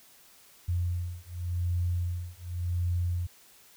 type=beating tone pair; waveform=sine; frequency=87.31 / 88.2 Hz; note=F2 / F2; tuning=0 / +18 cents; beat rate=0.89 Hz; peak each=-31 / -31 dBFS; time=0.68-3.27 s; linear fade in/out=10 ms; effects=white hiss -57 dBFS RMS until 3.76 s